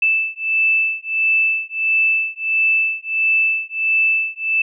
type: beating tone pair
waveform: sine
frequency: 2637 / 2638.5 Hz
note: E7 / E7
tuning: 0 / +1 cents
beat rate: 1.5 Hz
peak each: -18 / -18 dBFS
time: 0.02-4.62 s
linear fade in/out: 5 ms
effects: none